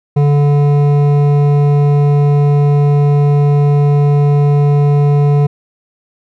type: tone with hard clipping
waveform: sine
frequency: 144.6 Hz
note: D3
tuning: 27 cents flat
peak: -9 dBFS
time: 0.16-5.47 s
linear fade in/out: 10 ms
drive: 11 dB
effects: none